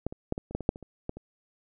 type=clicks; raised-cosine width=2 ms; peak=-16 / -25 / -14 / -20 / -29 / -16 / -22 / -8 / -28 / -30 / -18 / -28 dBFS; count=12; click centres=0.066 / 0.125 / 0.324 / 0.379 / 0.51 / 0.55 / 0.607 / 0.691 / 0.759 / 0.827 / 1.094 / 1.17 s; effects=none